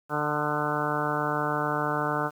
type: harmonic tone with a mistuned harmonic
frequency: 148.9 Hz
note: D3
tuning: 24 cents sharp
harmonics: 1 / 2 / 3 / 4 / 5 / 6 / 7 / 8 / 9 / 10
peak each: -34 / -34 / -34 / -34 / -34 / -34 / -34 / -34 / -34 / -34 dBFS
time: 0.09-2.31 s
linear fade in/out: 50 ms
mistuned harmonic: 8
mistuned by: +39 cents
effects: 9-bit